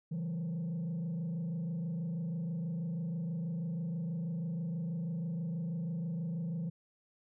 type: tone with frequency modulation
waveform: sine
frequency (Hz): 167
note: E3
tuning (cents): +23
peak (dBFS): -31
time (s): 0.11-6.7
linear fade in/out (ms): 10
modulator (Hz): 26.2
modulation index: 0.63
effects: tanh soft clip ceiling -33 dBFS